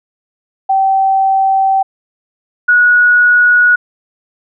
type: tone pair in turn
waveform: sine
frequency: 773 / 1459.2 Hz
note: G5 / F#6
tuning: -24 / -24 cents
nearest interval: major seventh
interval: 1100 cents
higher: second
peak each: -8 / -5 dBFS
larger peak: second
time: 0.69-1.83 / 2.68-3.76 s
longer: first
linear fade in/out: 10 ms
effects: none